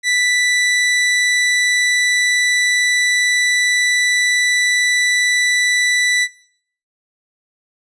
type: tone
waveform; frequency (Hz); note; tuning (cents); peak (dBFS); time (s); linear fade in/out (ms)
sawtooth; 1975.5; B6; 0; -10; 0.03-6.28; 50
effects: noise-tail reverb RT60 0.6 s tail -20 dB re dry + resampled to 22050 Hz